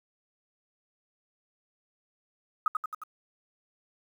sine tone with echo, 1260 Hz, D#6, 21 cents sharp, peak -21 dBFS, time 2.66-2.68 s, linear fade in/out 2 ms, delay 89 ms, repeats 4, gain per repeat -4 dB, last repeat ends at 3.036 s, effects 9-bit

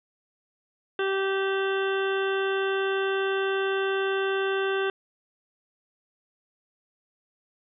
harmonic tone, 388.2 Hz, G4, 17 cents flat, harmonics 1 / 2 / 3 / 4 / 5 / 7 / 8 / 9, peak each -25 / -36 / -35 / -31 / -41 / -38 / -43 / -41 dBFS, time 0.99-4.9 s, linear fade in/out 2 ms, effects none

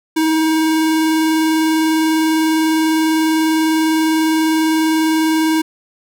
square tone with vibrato, 317.5 Hz, D#4, 35 cents sharp, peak -13 dBFS, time 0.16-5.62 s, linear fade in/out 10 ms, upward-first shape sine, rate 20 Hz, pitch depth 21 cents each way, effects none

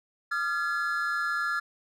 triangle tone cluster, 1215 / 1378 / 1696 Hz, D#6 / F6 / G#6, -42 / -24 / +36 cents, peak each -35 / -27 / -29 dBFS, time 0.31-1.6 s, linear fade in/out 10 ms, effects none

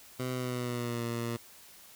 15% pulse tone with pitch glide, 127.3 to 117.41 Hz, C3 to A#2, -47 to +13 cents, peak -26 dBFS, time 0.19-1.37 s, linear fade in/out 10 ms, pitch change -140 cents, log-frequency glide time 0.33-1.03 s, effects white hiss -54 dBFS RMS until 1.95 s

